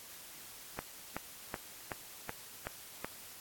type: click train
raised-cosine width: 0.5 ms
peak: -21 dBFS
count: 7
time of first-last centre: 0.79-3.046 s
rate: 2.66 Hz
effects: white hiss -51 dBFS RMS until 3.4 s + AAC 64 kbps